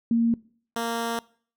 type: tone pair in turn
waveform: sine / 10% pulse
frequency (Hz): 231.5 / 231.5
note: A#3 / A#3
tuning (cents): -12 / -12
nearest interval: unison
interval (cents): 0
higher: neither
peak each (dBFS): -18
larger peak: neither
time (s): 0.11-0.34 / 0.76-1.19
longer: second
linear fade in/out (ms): 2
effects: noise-tail reverb RT60 0.5 s tail -23 dB re dry